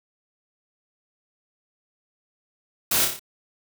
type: noise with echo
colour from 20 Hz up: white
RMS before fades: -22 dBFS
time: 2.91-3.05 s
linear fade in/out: 5 ms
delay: 29 ms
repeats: 5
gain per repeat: -4 dB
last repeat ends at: 3.195 s
effects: none

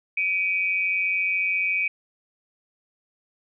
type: tone pair together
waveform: sine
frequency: 2303 / 2489 Hz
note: D7 / D#7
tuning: -34 / 0 cents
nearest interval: minor second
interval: 134 cents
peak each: -24 dBFS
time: 0.17-1.88 s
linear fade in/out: 5 ms
effects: none

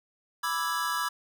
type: chord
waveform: square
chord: E dominant seventh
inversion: second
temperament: equal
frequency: 987.8 / 1174.7 / 1318.5 / 1661.2 Hz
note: B5 / D6 / E6 / G#6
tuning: 0 / 0 / 0 / 0 cents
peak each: -34 dBFS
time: 0.43-1.09 s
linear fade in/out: 10 ms
effects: none

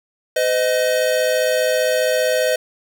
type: tone pair together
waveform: square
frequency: 509 / 624.1 Hz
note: C5 / D#5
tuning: -48 / +5 cents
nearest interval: major third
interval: 353 cents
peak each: -19 dBFS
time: 0.36-2.56 s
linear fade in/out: 5 ms
effects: 7-bit

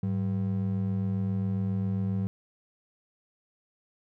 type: ring-modulated tone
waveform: triangle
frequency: 146.83 Hz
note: D3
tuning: in tune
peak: -21 dBFS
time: 0.03-2.27 s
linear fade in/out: 0 ms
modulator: 43.7 Hz
effects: none

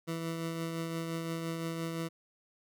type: tone with tremolo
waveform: 20% pulse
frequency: 164.81 Hz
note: E3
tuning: in tune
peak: -28 dBFS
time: 0.07-2.09 s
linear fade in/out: 20 ms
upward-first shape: triangle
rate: 5.8 Hz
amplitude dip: 35%
effects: none

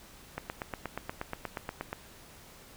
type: click train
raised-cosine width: 0.5 ms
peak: -19 dBFS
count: 14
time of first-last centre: 0.38-1.929 s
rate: 8.39 Hz
effects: pink hiss -53 dBFS RMS until 2.76 s

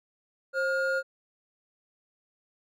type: tone pair together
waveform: triangle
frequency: 532.9 / 1421 Hz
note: C5 / F6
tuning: +32 / +30 cents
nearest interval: octave + perfect fourth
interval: 1698 cents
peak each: -26 dBFS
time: 0.53-1.03 s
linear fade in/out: 50 ms
effects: none

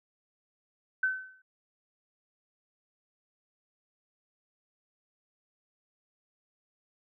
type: tone with exponential decay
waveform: sine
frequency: 1524 Hz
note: G6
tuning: 49 cents flat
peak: -22 dBFS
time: 1.03-1.42 s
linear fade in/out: 5 ms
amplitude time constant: 83 ms
effects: none

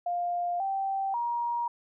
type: tone with pitch steps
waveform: sine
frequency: 702 / 779 / 948 Hz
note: F5 / G5 / A#5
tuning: +9 / -11 / +29 cents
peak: -27 dBFS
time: 0.06-1.68 s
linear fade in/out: 5 ms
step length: 540 ms
effects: none

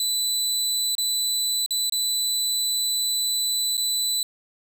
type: tone with dropouts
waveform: 25% pulse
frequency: 3988 Hz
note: B7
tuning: 16 cents sharp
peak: -18 dBFS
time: 0-4.23 s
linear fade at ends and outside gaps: 2 ms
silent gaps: 0.952-0.981 / 1.662-1.707 / 1.897-1.922 / 3.77-3.777 s
effects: none

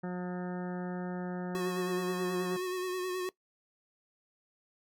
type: harmonic tone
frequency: 179.9 Hz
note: F#3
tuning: 48 cents flat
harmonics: 1 / 2 / 3 / 4 / 5 / 7 / 8 / 9 / 10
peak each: -35 / -41 / -45 / -47 / -49 / -52 / -53 / -54 / -55 dBFS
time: 0.03-2.57 s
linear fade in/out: 10 ms
type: tone with vibrato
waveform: square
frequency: 366.7 Hz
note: F#4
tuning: 15 cents flat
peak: -33 dBFS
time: 1.55-3.29 s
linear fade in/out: 0 ms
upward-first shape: sine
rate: 9.4 Hz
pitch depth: 31 cents each way
effects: noise-tail reverb RT60 0.1 s tail -20 dB re dry

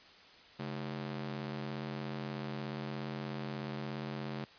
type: ring-modulated tone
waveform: sawtooth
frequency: 174.5 Hz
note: F3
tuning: 1 cent flat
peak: -31 dBFS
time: 0.59-4.45 s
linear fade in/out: 10 ms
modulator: 38.4 Hz
effects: white hiss -57 dBFS RMS until 4.58 s + resampled to 11025 Hz

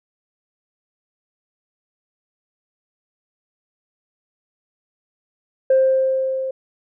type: tone with level ramp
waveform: sine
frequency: 527 Hz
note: C5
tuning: 12 cents sharp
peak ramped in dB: -9 to -22 dBFS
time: 5.7-6.51 s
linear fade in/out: 5 ms
effects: tanh soft clip ceiling -8 dBFS

